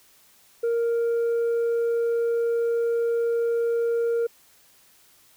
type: tone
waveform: sine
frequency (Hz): 466.2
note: A#4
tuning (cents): 0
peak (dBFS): -18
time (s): 0.63-4.27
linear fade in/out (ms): 10
effects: tanh soft clip ceiling -20 dBFS + white hiss -57 dBFS RMS until 5.36 s